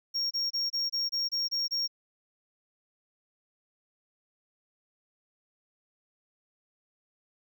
triangle tone bursts, 5560 Hz, F8, 9 cents flat, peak -26 dBFS, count 9, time 0.14-1.878 s, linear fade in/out 20 ms, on 170 ms, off 26 ms, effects none

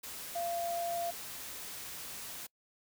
sine tone in noise, 687 Hz, F5, 29 cents flat, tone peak -33 dBFS, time 0.35-1.11 s, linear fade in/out 10 ms, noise white, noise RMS -44 dBFS, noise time 0.03-2.47 s, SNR +8 dB, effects noise-tail reverb RT60 0.1 s tail -25 dB re dry

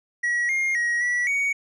triangle tone with pitch steps, 1918 / 2127 / 1897 / 1950 / 2241 Hz, A#6 / C7 / A#6 / B6 / C#7, +49 / +28 / +30 / -23 / +18 cents, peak -19 dBFS, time 0.23-1.53 s, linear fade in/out 10 ms, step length 260 ms, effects resampled to 24000 Hz

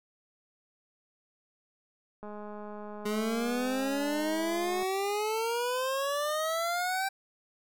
click train, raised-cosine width 1 ms, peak -30 dBFS, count 544, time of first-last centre 2.23-4.828 s, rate 209 Hz
25% pulse exponential sweep, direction up, 207.7 to 783 Hz, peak -25 dBFS, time 3.05-7.09 s, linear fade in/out 10 ms
effects none

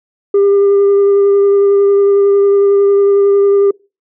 sine tone with vibrato, 400 Hz, G4, 35 cents sharp, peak -4 dBFS, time 0.34-3.71 s, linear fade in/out 5 ms, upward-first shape sine, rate 11 Hz, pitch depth 12 cents each way, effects noise-tail reverb RT60 0.3 s tail -25 dB re dry + tanh soft clip ceiling -5 dBFS

